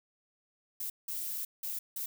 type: noise bursts at uneven times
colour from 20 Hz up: violet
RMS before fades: -37 dBFS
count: 4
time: 0.8-0.9 / 1.08-1.45 / 1.63-1.79 / 1.96-2.06 s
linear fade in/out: 5 ms
effects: none